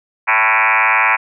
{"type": "tone with frequency modulation", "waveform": "sine", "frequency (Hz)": 1656, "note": "G#6", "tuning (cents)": -5, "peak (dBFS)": -10, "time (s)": [0.27, 1.17], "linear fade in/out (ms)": 20, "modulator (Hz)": 109, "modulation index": 7.6, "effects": []}